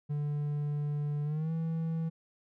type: tone with pitch glide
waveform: triangle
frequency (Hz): 146.9 to 163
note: D3 to E3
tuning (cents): +1 to -19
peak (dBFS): -28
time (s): 0.09-2.1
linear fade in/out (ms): 20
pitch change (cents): +180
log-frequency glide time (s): 1.24-1.52
effects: none